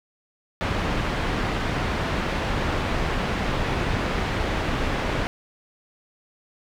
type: low-pass noise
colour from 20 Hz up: pink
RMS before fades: -25 dBFS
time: 0.61-5.27 s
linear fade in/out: 0 ms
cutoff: 2700 Hz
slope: 12 dB/octave
effects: none